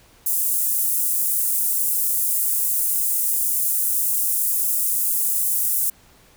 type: high-pass noise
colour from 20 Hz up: pink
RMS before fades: -21 dBFS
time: 0.26-5.9 s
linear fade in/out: 5 ms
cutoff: 9500 Hz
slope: 24 dB/octave
effects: pink hiss -53 dBFS RMS until 6.36 s